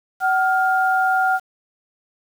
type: tone pair together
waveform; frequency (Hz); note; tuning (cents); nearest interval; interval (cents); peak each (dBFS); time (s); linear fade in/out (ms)
sine; 755.1 / 1409; F#5 / F6; +35 / +15; major seventh; 1080; -17 / -19; 0.2-1.4; 50
effects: 7-bit